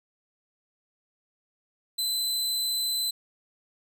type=tone; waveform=sawtooth; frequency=4033 Hz; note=B7; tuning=36 cents sharp; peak=-23 dBFS; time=1.98-3.11 s; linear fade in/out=10 ms; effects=none